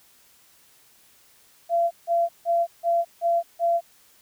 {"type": "tone bursts", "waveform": "sine", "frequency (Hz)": 682, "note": "F5", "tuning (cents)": -41, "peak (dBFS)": -18, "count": 6, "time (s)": [1.69, 3.81], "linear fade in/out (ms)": 50, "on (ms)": 220, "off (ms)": 160, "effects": ["white hiss -57 dBFS RMS until 4.21 s"]}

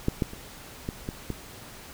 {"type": "clicks", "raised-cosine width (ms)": 3, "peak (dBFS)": [-10, -11, -27, -17, -18, -17], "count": 6, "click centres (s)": [0.084, 0.222, 0.334, 0.889, 1.089, 1.303], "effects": ["pink hiss -45 dBFS RMS until 1.93 s"]}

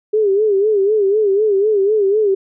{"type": "tone with vibrato", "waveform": "sine", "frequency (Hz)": 410.5, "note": "G#4", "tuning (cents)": -20, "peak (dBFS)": -11, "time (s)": [0.13, 2.35], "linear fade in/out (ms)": 10, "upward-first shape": "sine", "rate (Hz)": 4, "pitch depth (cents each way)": 110, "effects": []}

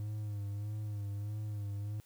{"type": "tone with vibrato", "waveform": "triangle", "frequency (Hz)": 103.8, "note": "G#2", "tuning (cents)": 0, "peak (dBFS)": -34, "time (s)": [0, 2], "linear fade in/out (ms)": 0, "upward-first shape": "sine", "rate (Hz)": 1.6, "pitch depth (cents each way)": 49, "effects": ["white hiss -67 dBFS RMS until 2.05 s"]}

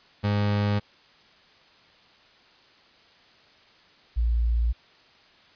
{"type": "tone pair in turn", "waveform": ["30% pulse", "sine"], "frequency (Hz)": [102.9, 57.75], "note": ["G#2", "A#1"], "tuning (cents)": [-16, -16], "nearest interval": "minor seventh", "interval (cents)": 1000, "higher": "first", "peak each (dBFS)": [-19, -20], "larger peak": "first", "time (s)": [[0.23, 0.8], [4.16, 4.73]], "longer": "neither", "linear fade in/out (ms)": 20, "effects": ["white hiss -56 dBFS RMS until 5.55 s", "resampled to 11025 Hz"]}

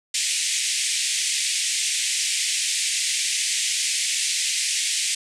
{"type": "band-pass noise", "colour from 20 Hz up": "white", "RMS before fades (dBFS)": -24, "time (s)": [0.14, 5.15], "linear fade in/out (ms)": 5, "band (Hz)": [2000, 9200], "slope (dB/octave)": 48, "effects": []}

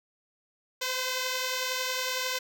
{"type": "beating tone pair", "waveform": "5% pulse", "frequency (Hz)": [510, 521], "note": ["C5", "C5"], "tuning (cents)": [-44, -7], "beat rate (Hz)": 11, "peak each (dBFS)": [-18, -24], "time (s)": [0.81, 2.39], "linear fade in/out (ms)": 10, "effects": []}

